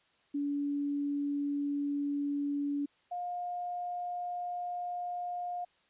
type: tone pair in turn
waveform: sine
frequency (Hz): 286.1 / 710.2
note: D4 / F5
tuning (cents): -45 / +29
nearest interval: octave + major third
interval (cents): 1574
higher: second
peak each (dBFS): -30 / -34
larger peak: first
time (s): 0.34-2.86 / 3.11-5.65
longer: second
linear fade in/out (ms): 10
effects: white hiss -69 dBFS RMS until 5.89 s + resampled to 8000 Hz